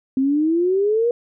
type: exponential sweep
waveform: sine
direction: up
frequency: 260 to 485.6 Hz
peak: -15 dBFS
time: 0.17-1.11 s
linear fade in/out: 2 ms
effects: none